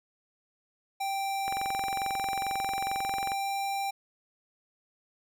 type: tone with pitch glide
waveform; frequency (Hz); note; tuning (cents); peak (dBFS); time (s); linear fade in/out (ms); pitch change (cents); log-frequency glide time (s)
square; 784 to 789; G5 to G5; 0 to +11; -30; 1-3.91; 10; +11; 2.95-3.52
type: click train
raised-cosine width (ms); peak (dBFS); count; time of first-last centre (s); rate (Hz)
0.5; -21; 42; 1.48-3.319; 22.3
effects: none